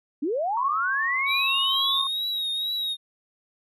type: linear sweep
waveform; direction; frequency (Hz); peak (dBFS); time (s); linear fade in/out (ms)
sine; up; 260 to 3729; -23; 0.22-2.05; 10
type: tone with pitch glide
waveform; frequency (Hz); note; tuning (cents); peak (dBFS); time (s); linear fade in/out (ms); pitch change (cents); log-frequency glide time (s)
sine; 1100 to 1089.3; C#6 to C#6; -14 to -31; -28; 0.57-2.07; 2; -17; 0.75-1.81
type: tone with vibrato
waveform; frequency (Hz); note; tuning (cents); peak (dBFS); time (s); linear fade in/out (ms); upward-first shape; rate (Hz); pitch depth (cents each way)
triangle; 3799; A#7; +32; -24; 1.26-2.97; 50; triangle; 2.2; 61
effects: none